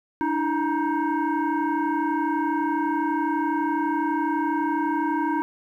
sine tone with frequency modulation, 326.5 Hz, E4, 17 cents flat, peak -21 dBFS, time 0.21-5.42 s, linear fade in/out 0 ms, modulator 621 Hz, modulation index 1.5, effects 10-bit

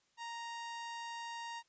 sawtooth tone, 932.3 Hz, A#5, in tune, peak -38 dBFS, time 0.17-1.63 s, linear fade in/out 50 ms, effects white hiss -75 dBFS RMS until 1.68 s + resampled to 16000 Hz

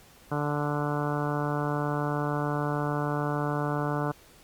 harmonic tone, 146.83 Hz, D3, in tune, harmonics 1 / 2 / 3 / 4 / 5 / 6 / 7 / 8 / 9 / 10, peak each -30 / -33 / -35 / -36 / -37 / -38 / -38 / -39 / -40 / -40 dBFS, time 0.31-4.12 s, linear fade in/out 10 ms, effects pink hiss -55 dBFS RMS until 4.43 s + Opus 48 kbps

